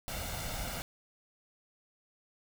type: noise with comb filter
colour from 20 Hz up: pink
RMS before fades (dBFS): -38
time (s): 0.08-0.82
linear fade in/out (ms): 0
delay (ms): 1.4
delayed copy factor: +0.6
effects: none

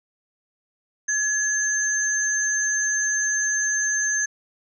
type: tone pair together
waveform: sine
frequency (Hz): 1695 / 6295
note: G#6 / G8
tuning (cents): +35 / +6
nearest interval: octave + major seventh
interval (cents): 2271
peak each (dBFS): -23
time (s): 1.08-4.26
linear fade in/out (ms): 10
effects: none

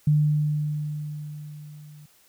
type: tone with level ramp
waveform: sine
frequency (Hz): 150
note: D3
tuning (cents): +37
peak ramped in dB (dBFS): -15 to -44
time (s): 0.07-2.06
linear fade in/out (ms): 5
effects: white hiss -59 dBFS RMS until 2.28 s

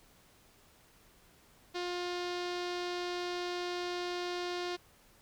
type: tone with low-pass filter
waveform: sawtooth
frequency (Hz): 354.6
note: F4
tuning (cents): +26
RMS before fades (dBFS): -37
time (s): 1.74-4.77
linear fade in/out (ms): 20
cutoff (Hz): 4500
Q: 2.3
effects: pink hiss -63 dBFS RMS until 5.21 s

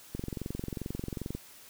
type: click train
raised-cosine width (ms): 3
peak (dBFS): -22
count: 28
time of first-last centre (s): 0.15-1.35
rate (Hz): 22.5
effects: white hiss -53 dBFS RMS until 1.69 s

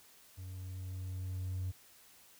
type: tone with level ramp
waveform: triangle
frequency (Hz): 92.5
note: F#2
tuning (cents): 0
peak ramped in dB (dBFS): -41 to -31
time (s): 0.37-1.72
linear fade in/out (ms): 20
effects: tanh soft clip ceiling -30 dBFS + white hiss -61 dBFS RMS until 2.39 s

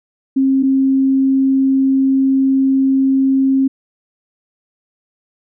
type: tone pair in turn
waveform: sine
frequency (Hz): 267.9 / 267.9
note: C4 / C4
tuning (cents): +41 / +41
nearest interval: unison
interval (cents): 0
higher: neither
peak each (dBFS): -10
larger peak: neither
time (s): 0.36-0.63 / 0.63-3.68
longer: second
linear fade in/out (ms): 10
effects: none

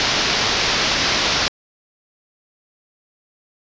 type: low-pass noise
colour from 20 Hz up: white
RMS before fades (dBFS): -19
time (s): 0-1.48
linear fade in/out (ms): 0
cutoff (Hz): 5700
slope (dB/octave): 48
effects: resampled to 16000 Hz

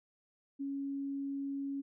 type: tone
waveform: sine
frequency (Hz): 277.2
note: C#4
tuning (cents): 0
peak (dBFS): -35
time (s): 0.59-1.82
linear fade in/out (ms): 20
effects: none

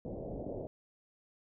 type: low-pass noise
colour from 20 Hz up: white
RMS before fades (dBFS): -41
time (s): 0.05-0.67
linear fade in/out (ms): 0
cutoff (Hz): 650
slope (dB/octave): 48
effects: none

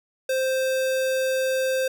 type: tone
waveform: square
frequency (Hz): 523.3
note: C5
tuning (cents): 0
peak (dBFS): -22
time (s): 0.29-1.88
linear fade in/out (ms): 5
effects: none

